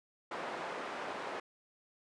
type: band-pass noise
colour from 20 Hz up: white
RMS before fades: -41 dBFS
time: 0.31-1.4 s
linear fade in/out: 5 ms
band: 310 to 1200 Hz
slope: 12 dB/octave
effects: resampled to 22050 Hz